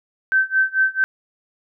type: tone with tremolo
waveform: sine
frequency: 1546 Hz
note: G6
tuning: 24 cents flat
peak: -12 dBFS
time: 0.32-1.04 s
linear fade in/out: 0 ms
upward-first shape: sine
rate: 4.5 Hz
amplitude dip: 95%
effects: none